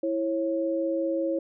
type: tone pair together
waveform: sine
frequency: 329.6 / 545.2 Hz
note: E4 / C#5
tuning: 0 / -29 cents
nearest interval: major sixth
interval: 871 cents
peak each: -27 dBFS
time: 0.03-1.39 s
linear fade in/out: 5 ms
effects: none